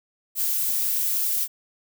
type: noise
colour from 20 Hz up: violet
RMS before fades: -24 dBFS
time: 0.35-1.48 s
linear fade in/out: 50 ms
effects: none